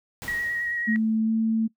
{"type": "noise with exponential decay", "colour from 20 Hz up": "pink", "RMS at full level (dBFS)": -36, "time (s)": [0.22, 1.19], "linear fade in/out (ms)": 0, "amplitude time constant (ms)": 210}
{"type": "tone with vibrato", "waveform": "sine", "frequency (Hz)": 1900, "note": "A#6", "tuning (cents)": 33, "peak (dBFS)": -26, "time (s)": [0.28, 0.96], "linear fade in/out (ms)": 0, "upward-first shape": "square", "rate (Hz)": 9.2, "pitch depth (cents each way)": 15}
{"type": "tone with pitch glide", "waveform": "sine", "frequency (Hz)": [220.6, 223], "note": ["A3", "A3"], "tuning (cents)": [5, 23], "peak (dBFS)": -20, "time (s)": [0.87, 1.68], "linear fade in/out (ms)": 20, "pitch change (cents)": 18, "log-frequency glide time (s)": [1.24, 1.31]}
{"effects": ["noise-tail reverb RT60 0.1 s tail -20 dB re dry"]}